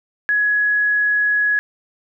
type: tone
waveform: sine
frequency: 1679 Hz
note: G#6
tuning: 18 cents sharp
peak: -14 dBFS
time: 0.29-1.59 s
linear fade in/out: 0 ms
effects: none